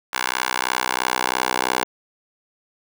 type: tone with high-pass filter sweep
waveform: 10% pulse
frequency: 63 Hz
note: B1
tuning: 35 cents sharp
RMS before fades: -23 dBFS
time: 0.13-1.84 s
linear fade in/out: 5 ms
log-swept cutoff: 1200 to 650 Hz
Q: 1.2
effects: none